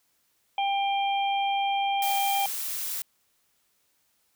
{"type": "harmonic tone", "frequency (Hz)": 794, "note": "G5", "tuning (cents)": 22, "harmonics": [1, 3, 4], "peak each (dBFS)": [-24, -34, -34], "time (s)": [0.58, 2.46], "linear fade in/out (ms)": 2}
{"type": "noise", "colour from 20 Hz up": "blue", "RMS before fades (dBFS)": -32, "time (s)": [2.02, 3.02], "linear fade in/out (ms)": 2}
{"effects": ["white hiss -70 dBFS RMS until 4.35 s"]}